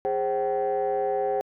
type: tone cluster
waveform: sine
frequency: 410.9 / 530 / 765 Hz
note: G#4 / C5 / G5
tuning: -18 / +22 / -42 cents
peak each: -26 dBFS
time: 0.05-1.41 s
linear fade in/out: 0 ms
effects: tanh soft clip ceiling -18 dBFS